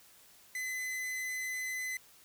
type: tone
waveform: 45% pulse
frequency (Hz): 2024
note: B6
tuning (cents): +42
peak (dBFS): -35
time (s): 0.55-1.97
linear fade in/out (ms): 2
effects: white hiss -60 dBFS RMS until 2.24 s